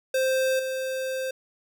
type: tone with level steps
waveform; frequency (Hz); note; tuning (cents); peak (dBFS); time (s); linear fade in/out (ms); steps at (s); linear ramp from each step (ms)
square; 523.3; C5; 0; -22 / -28; 0.14-1.31; 5; 0.59; 5
effects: none

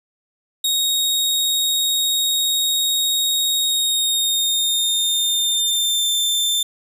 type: tone with pitch glide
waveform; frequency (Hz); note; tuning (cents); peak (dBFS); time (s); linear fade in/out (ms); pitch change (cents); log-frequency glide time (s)
sawtooth; 3757 to 3565; A#7 to A7; +13 to +22; -14; 0.64-6.63; 5; -91; 3.58-6.11
effects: none

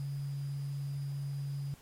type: tone with sample-and-hold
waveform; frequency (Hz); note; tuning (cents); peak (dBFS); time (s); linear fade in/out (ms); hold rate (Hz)
sine; 140; C#3; +18; -34; 0-1.74; 0; 4900
effects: pink hiss -59 dBFS RMS until 1.81 s + MP3 64 kbps

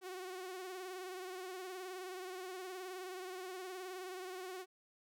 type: tone with vibrato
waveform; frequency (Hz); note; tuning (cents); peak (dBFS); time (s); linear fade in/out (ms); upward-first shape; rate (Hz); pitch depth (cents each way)
sawtooth; 370; F#4; 0; -40; 0.01-4.66; 50; sine; 19; 53
effects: none

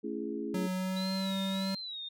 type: chord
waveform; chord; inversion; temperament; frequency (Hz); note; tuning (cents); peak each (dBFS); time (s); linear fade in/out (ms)
sine; A major seventh; none; equal with one note detuned; 220 / 277.2 / 335.2 / 415.3; A3 / C#4 / E4 / G#4; 0 / 0 / +29 / 0; -39; 0.03-0.68; 20
type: tone with pitch glide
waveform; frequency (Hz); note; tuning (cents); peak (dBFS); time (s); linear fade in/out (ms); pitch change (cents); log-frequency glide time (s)
square; 185 to 192.74; F#3 to G3; 0 to -29; -32; 0.54-1.75; 5; +71; 0.74-1.29
type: tone with vibrato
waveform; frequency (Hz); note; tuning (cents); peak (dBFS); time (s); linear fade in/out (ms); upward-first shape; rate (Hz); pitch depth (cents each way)
sine; 3900; B7; -23; -38; 0.96-2.09; 10; sine; 1.6; 110
effects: none

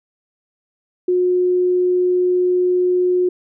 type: tone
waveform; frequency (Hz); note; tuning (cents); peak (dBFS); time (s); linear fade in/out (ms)
sine; 361.5; F#4; -40; -13; 1.08-3.29; 5
effects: none

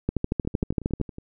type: two click trains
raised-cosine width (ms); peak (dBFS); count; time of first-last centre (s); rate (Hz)
3; -24 / -10; 9 / 13; 0.45-1.184 / 0.09-1.013; 10.9 / 13
effects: none

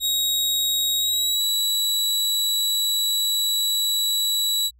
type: tone with pitch glide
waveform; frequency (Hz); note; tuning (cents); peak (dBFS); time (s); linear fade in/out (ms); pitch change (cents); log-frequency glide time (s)
sawtooth; 3789 to 3914; A#7 to B7; +27 to -16; -17; 0-4.71; 50; +57; 0.98-1.43
effects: added 60 Hz sine -52 dBFS peak until 4.79 s

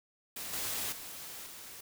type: noise with level steps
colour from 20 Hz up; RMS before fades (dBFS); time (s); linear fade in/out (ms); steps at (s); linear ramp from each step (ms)
white; -41 / -36 / -45 / -48; 0.36-1.81; 5; 0.53 / 0.92 / 1.46; 5
effects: none

